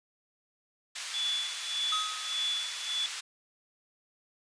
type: band-pass noise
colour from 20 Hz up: white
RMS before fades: -39 dBFS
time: 0.95-3.21 s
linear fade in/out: 10 ms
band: 1400 to 6000 Hz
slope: 12 dB/octave
type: tone with tremolo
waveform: sine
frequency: 3442 Hz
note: A7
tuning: 39 cents flat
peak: -28 dBFS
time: 1.14-3.06 s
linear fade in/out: 0 ms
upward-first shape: sine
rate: 1.7 Hz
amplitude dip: 80%
type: tone with exponential decay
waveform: square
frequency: 1266 Hz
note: D#6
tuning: 30 cents sharp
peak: -30 dBFS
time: 1.92-2.71 s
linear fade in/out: 5 ms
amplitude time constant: 170 ms
effects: resampled to 22050 Hz